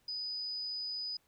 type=tone; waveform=sine; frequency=4978 Hz; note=D#8; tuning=in tune; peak=-36 dBFS; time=0.08-1.17 s; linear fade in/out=5 ms; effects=pink hiss -72 dBFS RMS until 1.27 s